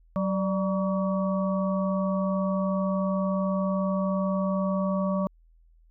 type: harmonic tone with a mistuned harmonic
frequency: 188.9 Hz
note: F#3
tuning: 36 cents sharp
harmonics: 1 / 3 / 5 / 6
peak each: -25 / -29 / -40 / -34 dBFS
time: 0.16-5.27 s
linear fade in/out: 0 ms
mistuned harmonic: 3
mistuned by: +68 cents
effects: added 41 Hz sine -55 dBFS peak until 5.9 s